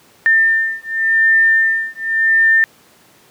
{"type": "beating tone pair", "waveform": "sine", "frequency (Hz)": [1798, 1798.89], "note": ["A6", "A6"], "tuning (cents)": [37, 38], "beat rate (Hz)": 0.89, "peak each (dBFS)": -14, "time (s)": [0.26, 2.64], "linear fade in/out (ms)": 0, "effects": ["pink hiss -49 dBFS RMS until 3.3 s", "high-pass 150 Hz 12 dB/octave"]}